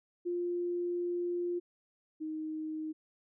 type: tone pair in turn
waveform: sine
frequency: 350.7 / 312.4 Hz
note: F4 / D#4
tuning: +7 / +7 cents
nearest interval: major second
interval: 200 cents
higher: first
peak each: -31 / -35 dBFS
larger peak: first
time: 0.25-1.6 / 2.2-2.93 s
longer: first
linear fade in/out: 20 ms
effects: none